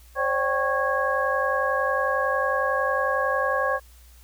sine tone cluster, 529 / 580 / 778 / 1100 / 1649 Hz, C5 / D5 / G5 / C#6 / G#6, +19 / -22 / -13 / -14 / -13 cents, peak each -26 / -29 / -31 / -26 / -27 dBFS, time 0.15-3.8 s, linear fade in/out 50 ms, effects added 60 Hz sine -48 dBFS peak until 4.23 s + white hiss -56 dBFS RMS until 4.23 s

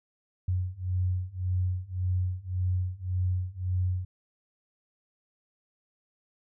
sine beating tone pair, 90.5 / 92.3 Hz, F#2 / F#2, -38 / -4 cents, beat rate 1.8 Hz, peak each -30 / -29 dBFS, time 0.48-4.05 s, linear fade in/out 5 ms, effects none

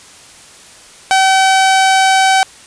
sawtooth tone, 765 Hz, G5, 42 cents flat, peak -4 dBFS, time 1.11-2.43 s, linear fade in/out 0 ms, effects white hiss -39 dBFS RMS until 2.66 s + resampled to 22050 Hz

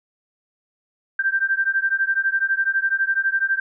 sine beating tone pair, 1568 / 1580 Hz, G6 / G6, 0 / +13 cents, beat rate 12 Hz, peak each -21 dBFS, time 1.19-3.6 s, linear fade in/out 5 ms, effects none

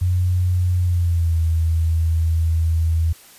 sine tone with pitch glide, 89.9 to 81.49 Hz, F#2 to E2, -49 to -19 cents, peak -15 dBFS, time 0.01-3.13 s, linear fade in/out 10 ms, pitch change -170 cents, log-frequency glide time 0.78-1.4 s, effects white hiss -46 dBFS RMS until 3.38 s + resampled to 32000 Hz

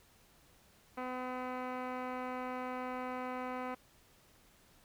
15% pulse tone with low-pass filter, 253.3 Hz, B3, 44 cents sharp, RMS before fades -40 dBFS, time 0.97-3.75 s, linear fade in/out 10 ms, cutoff 1700 Hz, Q 3.5, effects pink hiss -65 dBFS RMS until 4.84 s

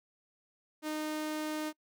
sawtooth tone, 307.4 Hz, D#4, 21 cents flat, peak -30 dBFS, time 0.82-1.73 s, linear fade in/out 50 ms, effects noise-tail reverb RT60 0.1 s tail -26 dB re dry

